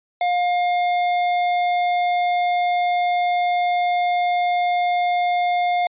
sine tone with hard clipping, 710 Hz, F5, 28 cents sharp, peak -19 dBFS, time 0.21-5.87 s, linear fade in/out 2 ms, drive 12 dB, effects resampled to 8000 Hz

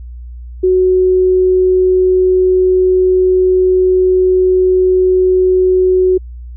sine tone, 370 Hz, F#4, in tune, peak -7 dBFS, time 0.63-6.18 s, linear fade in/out 10 ms, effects added 60 Hz sine -26 dBFS peak until 6.56 s

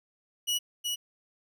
sawtooth tone with echo, 2926 Hz, F#7, 20 cents flat, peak -23 dBFS, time 0.47-0.59 s, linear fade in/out 20 ms, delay 370 ms, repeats 1, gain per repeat -3 dB, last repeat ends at 0.96 s, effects none

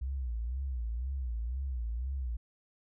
sine tone with vibrato, 61.74 Hz, B1, in tune, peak -32 dBFS, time 0.01-2.37 s, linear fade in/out 10 ms, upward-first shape sine, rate 2 Hz, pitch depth 170 cents each way, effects none

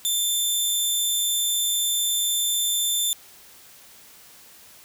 15% pulse tone, 3549 Hz, A7, 14 cents sharp, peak -14 dBFS, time 0.05-3.13 s, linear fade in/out 0 ms, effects white hiss -49 dBFS RMS until 4.84 s

